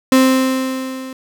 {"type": "tone with level ramp", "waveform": "35% pulse", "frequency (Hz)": 261.5, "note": "C4", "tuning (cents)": -1, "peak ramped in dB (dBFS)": [-5, -26], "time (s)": [0.12, 1.13], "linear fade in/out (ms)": 2, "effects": []}